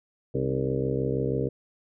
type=harmonic tone with a mistuned harmonic; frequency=66.3 Hz; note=C2; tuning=23 cents sharp; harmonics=1 / 2 / 3 / 4 / 5 / 6 / 7 / 8 / 9; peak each=-40 / -29 / -37 / -33 / -36 / -31 / -30 / -38 / -41 dBFS; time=0.34-1.49 s; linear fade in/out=10 ms; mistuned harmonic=5; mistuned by=-76 cents; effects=none